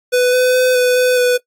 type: tone with pitch steps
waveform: square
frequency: 497 / 504 / 507 / 498.2 / 502 / 494.6 Hz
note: B4 / B4 / B4 / B4 / B4 / B4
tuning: +11 / +35 / +45 / +15 / +28 / +3 cents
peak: -11 dBFS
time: 0.12-1.38 s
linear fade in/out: 20 ms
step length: 210 ms
effects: noise-tail reverb RT60 0.1 s tail -21 dB re dry + AAC 64 kbps